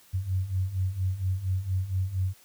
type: beating tone pair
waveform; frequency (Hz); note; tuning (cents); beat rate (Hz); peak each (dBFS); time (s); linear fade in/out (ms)
sine; 91 / 95.3; F#2 / G2; -28 / -48; 4.3; -31 / -27; 0.13-2.34; 20
effects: white hiss -57 dBFS RMS until 2.44 s